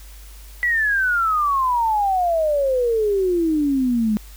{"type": "exponential sweep", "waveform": "sine", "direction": "down", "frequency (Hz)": [1975.5, 207.7], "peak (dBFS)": -16, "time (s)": [0.63, 4.17], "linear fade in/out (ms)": 0, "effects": ["added 50 Hz sine -38 dBFS peak until 4.36 s", "white hiss -47 dBFS RMS until 4.36 s"]}